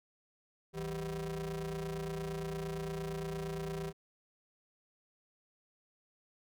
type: ring-modulated tone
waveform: 40% pulse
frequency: 116.54 Hz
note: A#2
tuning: in tune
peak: -33 dBFS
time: 0.73-3.93 s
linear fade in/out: 50 ms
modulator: 277 Hz
effects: none